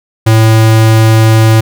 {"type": "tone", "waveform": "square", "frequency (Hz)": 111.1, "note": "A2", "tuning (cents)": 17, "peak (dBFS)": -4, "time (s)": [0.26, 1.61], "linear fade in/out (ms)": 10, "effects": []}